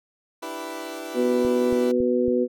20% pulse chord, E minor seventh, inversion third, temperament equal with one note detuned, 293.7 / 329.6 / 389.7 / 493.9 Hz, D4 / E4 / G4 / B4, 0 / 0 / -10 / 0 cents, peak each -35 / -30 / -34 / -32 dBFS, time 0.42-1.92 s, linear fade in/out 10 ms
harmonic tone, 123.47 Hz, B2, in tune, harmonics 2 / 3 / 4, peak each -23 / -23 / -23 dBFS, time 1.14-2.48 s, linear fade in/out 50 ms
click train, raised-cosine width 5 ms, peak -24 dBFS, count 4, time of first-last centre 1.45-2.281 s, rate 3.61 Hz
effects none

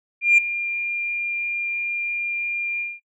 sine tone with ADSR envelope, 2399 Hz, D7, 36 cents sharp, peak -8 dBFS, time 0.21-3 s, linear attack 170 ms, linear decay 7 ms, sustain -15 dB, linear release 200 ms, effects noise-tail reverb RT60 0.1 s tail -19 dB re dry + tanh soft clip ceiling -7 dBFS

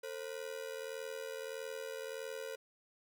45% pulse ring-modulated tone, 490 Hz, B4, 14 cents flat, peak -38 dBFS, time 0.03-2.56 s, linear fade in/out 10 ms, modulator 40.8 Hz, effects none

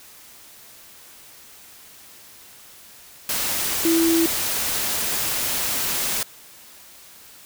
sine tone in noise, 330.5 Hz, E4, 5 cents sharp, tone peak -16 dBFS, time 3.85-4.26 s, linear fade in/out 2 ms, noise white, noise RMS -24 dBFS, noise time 3.29-6.23 s, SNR +5 dB, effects white hiss -46 dBFS RMS until 7.45 s

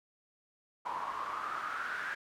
pink noise with band-pass filter sweep, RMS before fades -38 dBFS, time 0.85-2.15 s, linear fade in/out 10 ms, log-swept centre 960 to 1600 Hz, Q 7.4, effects none

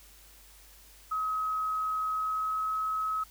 sine tone with pitch glide, 1273 to 1281.9 Hz, D#6 to E6, +39 to -49 cents, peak -28 dBFS, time 1.11-3.24 s, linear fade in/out 10 ms, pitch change +12 cents, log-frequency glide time 2.1-2.74 s, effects added 50 Hz sine -57 dBFS peak until 3.3 s + white hiss -56 dBFS RMS until 3.3 s

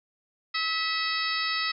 harmonic tone with a mistuned harmonic, 644 Hz, E5, 41 cents flat, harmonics 2 / 3 / 4 / 5 / 6 / 7 / 8, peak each -32 / -31 / -35 / -40 / -33 / -34 / -35 dBFS, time 0.54-1.72 s, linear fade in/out 10 ms, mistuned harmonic 3, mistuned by +29 cents, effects none

